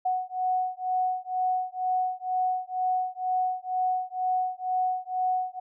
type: beating tone pair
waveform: sine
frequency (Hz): 738 / 740.1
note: F#5 / F#5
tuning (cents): -5 / 0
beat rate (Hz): 2.1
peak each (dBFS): -28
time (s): 0.05-5.6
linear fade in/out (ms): 10
effects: none